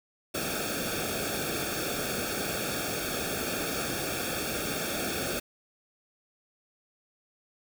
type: noise with comb filter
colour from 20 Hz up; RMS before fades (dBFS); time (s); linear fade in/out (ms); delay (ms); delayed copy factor
pink; -32; 0.34-5.4; 10; 1; -1
effects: none